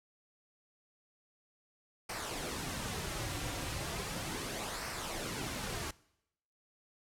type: noise with flanger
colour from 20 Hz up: pink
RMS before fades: -39 dBFS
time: 2.09-5.91 s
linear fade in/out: 5 ms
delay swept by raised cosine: 0.28 to 4.78 ms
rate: 0.36 Hz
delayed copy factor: -0.5
effects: noise-tail reverb RT60 0.8 s tail -22 dB re dry + low-pass 11000 Hz 12 dB/octave